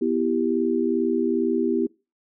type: chord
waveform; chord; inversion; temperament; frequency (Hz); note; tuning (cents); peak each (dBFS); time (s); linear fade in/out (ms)
sine; E minor; second; equal; 246.9 / 329.6 / 392; B3 / E4 / G4; 0 / 0 / 0; -24; 0.01-1.87; 10
effects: noise-tail reverb RT60 0.3 s tail -24 dB re dry